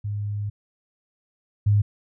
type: tone pair in turn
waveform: sine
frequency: 103.2 / 103.2 Hz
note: G#2 / G#2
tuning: -10 / -10 cents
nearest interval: unison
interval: 0 cents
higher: neither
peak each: -25 / -15 dBFS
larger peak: second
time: 0.04-0.5 / 1.66-1.82 s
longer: first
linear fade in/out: 10 ms
effects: none